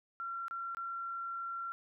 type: tone with dropouts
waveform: sine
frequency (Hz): 1366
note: F6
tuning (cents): -39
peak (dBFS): -37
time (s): 0.2-1.72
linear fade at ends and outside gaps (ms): 0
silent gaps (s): 0.482-0.51 / 0.748-0.77
effects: none